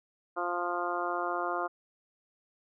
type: harmonic tone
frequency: 175.4 Hz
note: F3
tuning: 8 cents sharp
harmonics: 2 / 3 / 4 / 5 / 6 / 7 / 8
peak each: -37 / -39 / -35 / -41 / -37 / -36 / -39 dBFS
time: 0.36-1.68 s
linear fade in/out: 20 ms
effects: none